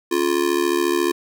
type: tone with amplitude modulation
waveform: square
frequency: 349.2 Hz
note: F4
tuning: in tune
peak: -14 dBFS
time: 0.11-1.12 s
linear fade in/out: 10 ms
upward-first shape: sine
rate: 74.2 Hz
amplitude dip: 90%
effects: none